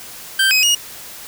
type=tone with pitch steps; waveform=25% pulse; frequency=1566 / 2528 / 2873 Hz; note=G6 / D#7 / F7; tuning=-2 / +27 / +48 cents; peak=-8 dBFS; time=0.39-0.75 s; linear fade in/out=5 ms; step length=120 ms; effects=white hiss -35 dBFS RMS until 1.27 s